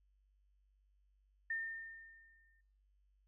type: tone with exponential decay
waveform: sine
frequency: 1813 Hz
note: A#6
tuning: 49 cents flat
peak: -35 dBFS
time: 1.5-2.61 s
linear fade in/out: 5 ms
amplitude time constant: 240 ms
effects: noise-tail reverb RT60 0.7 s tail -24 dB re dry + added 49 Hz sine -70 dBFS peak until 3.27 s